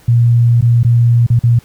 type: tone with dropouts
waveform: sine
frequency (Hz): 118.5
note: A#2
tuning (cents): +29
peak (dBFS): -6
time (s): 0.08-1.59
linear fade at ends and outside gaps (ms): 5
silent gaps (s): 0.611-0.624 / 0.832-0.847 / 1.266-1.301 / 1.392-1.436
effects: pink hiss -46 dBFS RMS until 1.64 s